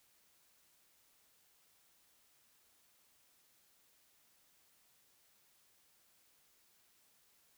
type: silence
effects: white hiss -71 dBFS RMS until 7.57 s